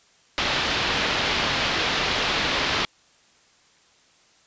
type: low-pass noise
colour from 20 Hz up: white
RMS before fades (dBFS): -24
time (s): 0.38-2.85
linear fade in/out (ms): 0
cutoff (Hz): 4100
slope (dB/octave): 24
effects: white hiss -58 dBFS RMS until 4.46 s + resampled to 16000 Hz